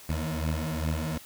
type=beating tone pair; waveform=20% pulse; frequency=77.78 / 80.28 Hz; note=D#2 / E2; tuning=0 / -45 cents; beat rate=2.5 Hz; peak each=-26 dBFS; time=0.09-1.18 s; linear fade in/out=5 ms; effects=white hiss -49 dBFS RMS until 1.25 s